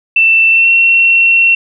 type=tone with pitch glide; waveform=sine; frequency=2672 to 2719 Hz; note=E7 to F7; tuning=+23 to -47 cents; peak=-5 dBFS; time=0.16-1.55 s; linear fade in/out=5 ms; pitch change=+30 cents; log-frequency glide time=0.5-0.69 s; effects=none